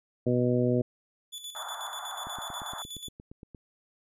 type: harmonic tone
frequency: 123.47 Hz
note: B2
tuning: in tune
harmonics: 1 / 2 / 3 / 4 / 5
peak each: -28 / -27 / -29 / -30 / -33 dBFS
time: 0.26-0.82 s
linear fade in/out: 10 ms
type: tone with tremolo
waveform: sawtooth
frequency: 3461 Hz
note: A7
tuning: 29 cents flat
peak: -34 dBFS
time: 1.32-3.09 s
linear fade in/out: 20 ms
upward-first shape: square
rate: 8.2 Hz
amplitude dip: 60%
type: band-pass noise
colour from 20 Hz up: pink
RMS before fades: -40 dBFS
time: 1.55-2.82 s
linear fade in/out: 0 ms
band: 690 to 1500 Hz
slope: 48 dB/octave
type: click train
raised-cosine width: 3 ms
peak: -32 dBFS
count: 12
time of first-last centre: 2.27-3.548 s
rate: 8.61 Hz
effects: resampled to 32000 Hz